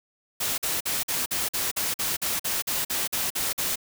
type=noise bursts; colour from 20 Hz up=white; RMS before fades=-27 dBFS; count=15; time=0.4-3.758 s; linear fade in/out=10 ms; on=180 ms; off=47 ms; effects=none